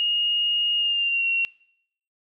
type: tone with pitch glide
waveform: sine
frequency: 2857 to 2739 Hz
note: F7 to F7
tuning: +39 to -34 cents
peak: -20 dBFS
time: 0-1.45 s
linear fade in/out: 0 ms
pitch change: -73 cents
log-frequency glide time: 0.76-1.26 s
effects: noise-tail reverb RT60 0.7 s tail -22 dB re dry